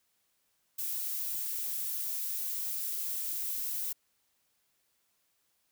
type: noise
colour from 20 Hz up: violet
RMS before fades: -35 dBFS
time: 0.78-3.93 s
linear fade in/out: 10 ms
effects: white hiss -75 dBFS RMS until 5.71 s